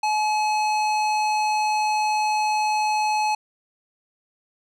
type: tone with low-pass filter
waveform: square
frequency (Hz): 853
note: G#5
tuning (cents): +46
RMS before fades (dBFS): -22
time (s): 0.03-3.35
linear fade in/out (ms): 5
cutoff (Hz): 6600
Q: 0.78
effects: none